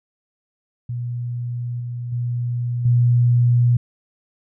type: tone with level steps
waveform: sine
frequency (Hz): 121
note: B2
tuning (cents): -35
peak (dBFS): -23 / -25 / -20 / -12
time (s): 0.89-3.77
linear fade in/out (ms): 5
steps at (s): 1.8 / 2.12 / 2.85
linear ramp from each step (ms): 5
effects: none